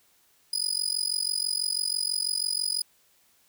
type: tone with amplitude modulation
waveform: 30% pulse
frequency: 4969 Hz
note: D#8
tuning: 3 cents flat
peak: -19 dBFS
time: 0.53-2.82 s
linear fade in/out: 5 ms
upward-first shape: sine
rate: 46.1 Hz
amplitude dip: 100%
effects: white hiss -64 dBFS RMS until 3.48 s